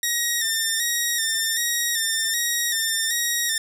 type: tone with vibrato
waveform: 10% pulse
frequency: 1844 Hz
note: A#6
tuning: 19 cents flat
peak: -12 dBFS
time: 0.03-3.58 s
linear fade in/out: 2 ms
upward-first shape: square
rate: 1.3 Hz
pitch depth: 44 cents each way
effects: none